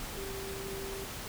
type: tone in noise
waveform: sine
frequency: 390 Hz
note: G4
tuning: 9 cents flat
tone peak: -40 dBFS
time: 0.17-1.04 s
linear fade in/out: 0 ms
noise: pink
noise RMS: -41 dBFS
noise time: 0-1.28 s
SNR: -2 dB
effects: none